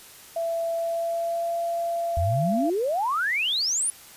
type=tone with pitch glide; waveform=sine; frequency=668 to 680.5 Hz; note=E5 to F5; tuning=+23 to -45 cents; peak=-24 dBFS; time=0.36-2.7 s; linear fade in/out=5 ms; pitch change=+32 cents; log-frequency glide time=0.72-1.57 s
type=exponential sweep; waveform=sine; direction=up; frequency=76.4 to 10090 Hz; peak=-22 dBFS; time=2.17-3.9 s; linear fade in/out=0 ms
effects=white hiss -47 dBFS RMS until 4.16 s + resampled to 32000 Hz